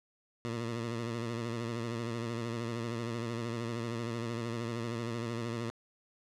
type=tone with vibrato; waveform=15% pulse; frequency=116.54 Hz; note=A#2; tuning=in tune; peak=-28 dBFS; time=0.45-5.7 s; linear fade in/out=0 ms; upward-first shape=sine; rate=13 Hz; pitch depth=57 cents each way; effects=low-pass 7000 Hz 12 dB/octave